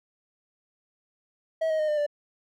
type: tone with pitch steps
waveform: triangle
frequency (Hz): 644 / 629.3 / 614.9 / 600.9 / 587.1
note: E5 / D#5 / D#5 / D5 / D5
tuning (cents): -41 / +19 / -21 / +40 / -1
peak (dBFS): -21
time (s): 1.61-2.065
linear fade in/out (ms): 10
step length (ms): 91
effects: none